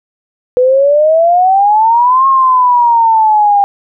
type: exponential two-way sweep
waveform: sine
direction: up then down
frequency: 493.9 to 1083 to 798 Hz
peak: -5 dBFS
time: 0.57-3.64 s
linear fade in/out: 0 ms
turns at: 2.27 s
effects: none